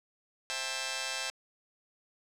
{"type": "chord", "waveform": "5% pulse", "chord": "A minor seventh", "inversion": "first", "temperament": "just", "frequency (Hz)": [528, 660, 792, 880], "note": ["C5", "E5", "G5", "A5"], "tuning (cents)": [16, 2, 18, 0], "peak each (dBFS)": -29, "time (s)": [0.5, 1.3], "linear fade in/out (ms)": 0, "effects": ["low-pass 8000 Hz 12 dB/octave", "9-bit"]}